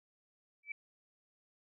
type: tone with exponential growth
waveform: sine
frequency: 2309 Hz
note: D7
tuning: 30 cents flat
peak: -34 dBFS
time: 0.63-0.72 s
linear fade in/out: 5 ms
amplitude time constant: 19 ms
effects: none